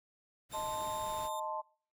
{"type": "noise", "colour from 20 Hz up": "pink", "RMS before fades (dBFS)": -49, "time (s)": [0.49, 1.3], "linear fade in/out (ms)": 50}
{"type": "tone with pitch glide", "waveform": "15% pulse", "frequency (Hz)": [3664, 3630], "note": ["A#7", "A#7"], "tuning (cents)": [-31, -47], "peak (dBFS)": -40, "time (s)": [0.52, 1.4], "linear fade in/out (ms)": 5, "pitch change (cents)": -16, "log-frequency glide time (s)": [0.98, 1.28]}
{"type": "chord", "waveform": "sine", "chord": "A diminished", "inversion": "second", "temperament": "equal", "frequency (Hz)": [622.3, 880, 1046.5], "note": ["Eb5", "A5", "C6"], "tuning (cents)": [0, 0, 0], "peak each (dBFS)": [-41, -38, -40], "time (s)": [0.53, 1.62], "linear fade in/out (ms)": 20}
{"effects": ["noise-tail reverb RT60 0.5 s tail -25 dB re dry"]}